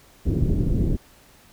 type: low-pass noise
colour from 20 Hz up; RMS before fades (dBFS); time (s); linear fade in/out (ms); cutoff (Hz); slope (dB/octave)
pink; -21; 0.25-0.97; 20; 340; 24
effects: pink hiss -53 dBFS RMS until 1.52 s